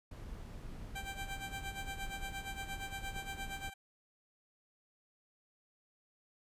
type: noise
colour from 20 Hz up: brown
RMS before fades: -46 dBFS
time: 0.11-3.7 s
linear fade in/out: 5 ms
type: tone with tremolo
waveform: 15% pulse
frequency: 784 Hz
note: G5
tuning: in tune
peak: -33 dBFS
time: 0.95-3.74 s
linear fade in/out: 10 ms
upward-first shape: sine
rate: 8.6 Hz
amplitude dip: 75%
type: click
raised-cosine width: 3 ms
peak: -34 dBFS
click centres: 3.164 s
effects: resampled to 32000 Hz